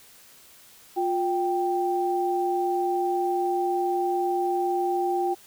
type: tone pair together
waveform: sine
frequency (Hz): 354 / 784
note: F4 / G5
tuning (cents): +23 / 0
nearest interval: octave + major second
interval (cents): 1377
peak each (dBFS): -25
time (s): 0.96-5.35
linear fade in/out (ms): 20
effects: white hiss -52 dBFS RMS until 5.46 s